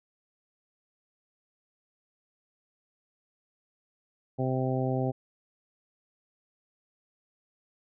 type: harmonic tone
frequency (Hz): 130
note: C3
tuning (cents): -11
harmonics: 1 / 2 / 3 / 4 / 5 / 6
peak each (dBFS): -29 / -32 / -34 / -35 / -36 / -37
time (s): 4.38-5.12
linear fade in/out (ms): 20
effects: none